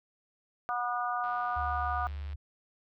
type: harmonic tone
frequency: 243.2 Hz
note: B3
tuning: 26 cents flat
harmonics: 3 / 4 / 5 / 6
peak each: -33 / -39 / -33 / -39 dBFS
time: 0.69-2.07 s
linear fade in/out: 0 ms
type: click train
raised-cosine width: 0.3 ms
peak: -37 dBFS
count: 109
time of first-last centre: 1.24-2.331 s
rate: 99 Hz
type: tone with pitch glide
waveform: sine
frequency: 73.42 to 73 Hz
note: D2 to D2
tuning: 0 to -10 cents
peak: -35 dBFS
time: 1.56-2.36 s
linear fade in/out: 10 ms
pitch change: -10 cents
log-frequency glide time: 1.76-2.14 s
effects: none